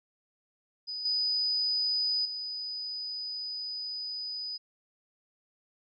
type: tone with level steps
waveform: sine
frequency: 4978 Hz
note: D#8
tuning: in tune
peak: -34 / -26 / -34 dBFS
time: 0.87-4.58 s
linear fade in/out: 20 ms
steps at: 1.05 / 2.25 s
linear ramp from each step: 5 ms
effects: none